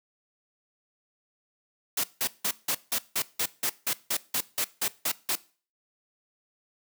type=noise bursts; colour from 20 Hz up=white; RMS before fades=-27 dBFS; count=15; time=1.97-5.355 s; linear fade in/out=5 ms; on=67 ms; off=170 ms; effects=noise-tail reverb RT60 0.4 s tail -20 dB re dry + high-pass 150 Hz 12 dB/octave